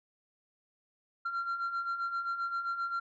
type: beating tone pair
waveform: sine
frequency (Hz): 1370 / 1377.6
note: F6 / F6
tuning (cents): -34 / -24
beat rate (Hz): 7.6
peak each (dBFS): -37 / -31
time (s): 1.25-3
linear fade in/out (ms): 10
effects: tanh soft clip ceiling -29 dBFS